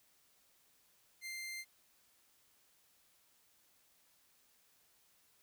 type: tone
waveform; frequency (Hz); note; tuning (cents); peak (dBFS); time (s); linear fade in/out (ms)
sawtooth; 2093; C7; 0; -39; 1.21-1.65; 50
effects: white hiss -71 dBFS RMS until 5.42 s